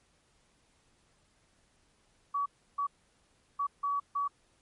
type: tone bursts at uneven times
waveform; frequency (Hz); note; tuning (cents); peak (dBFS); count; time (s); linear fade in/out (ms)
sine; 1136; C#6; +42; -28; 5; 2.34-2.46 / 2.78-2.87 / 3.59-3.67 / 3.83-4 / 4.15-4.28; 10
effects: pink hiss -69 dBFS RMS until 4.61 s + MP3 48 kbps